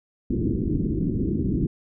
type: low-pass noise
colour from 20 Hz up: white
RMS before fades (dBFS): -24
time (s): 0.3-1.67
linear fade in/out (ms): 5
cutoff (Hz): 350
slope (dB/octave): 48
effects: none